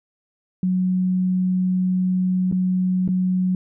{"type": "tone with dropouts", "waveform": "sine", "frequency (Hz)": 184.1, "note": "F#3", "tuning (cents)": -8, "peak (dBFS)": -17, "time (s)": [0.63, 3.55], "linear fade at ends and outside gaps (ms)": 2, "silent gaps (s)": [[2.515, 2.524], [3.078, 3.088]], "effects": []}